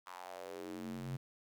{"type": "tone with high-pass filter sweep", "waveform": "square", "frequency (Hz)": 45.26, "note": "F#1", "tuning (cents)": -37, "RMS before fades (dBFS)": -45, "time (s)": [0.06, 1.17], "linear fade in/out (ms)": 10, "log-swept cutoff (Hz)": [1100, 130], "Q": 3.6, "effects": ["12-bit"]}